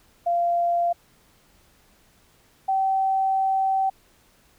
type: tone pair in turn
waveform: sine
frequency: 691 / 770 Hz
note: F5 / G5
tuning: -19 / -31 cents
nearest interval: major second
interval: 188 cents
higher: second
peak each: -19 dBFS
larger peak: neither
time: 0.26-0.93 / 2.68-3.9 s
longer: second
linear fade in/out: 10 ms
effects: pink hiss -59 dBFS RMS until 4.58 s